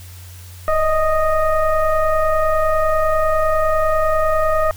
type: tone with frequency modulation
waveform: sine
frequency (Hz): 630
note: D#5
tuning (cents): +21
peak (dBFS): -13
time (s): 0.68-4.71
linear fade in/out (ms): 0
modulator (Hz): 615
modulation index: 1.2
effects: added 89 Hz sine -35 dBFS peak until 4.76 s + white hiss -43 dBFS RMS until 4.76 s